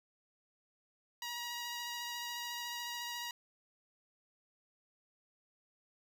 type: tone with vibrato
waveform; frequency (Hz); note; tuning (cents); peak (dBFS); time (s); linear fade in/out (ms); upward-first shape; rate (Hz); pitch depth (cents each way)
10% pulse; 955; A#5; +42; -31; 1.22-3.31; 2; sine; 14; 13
effects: none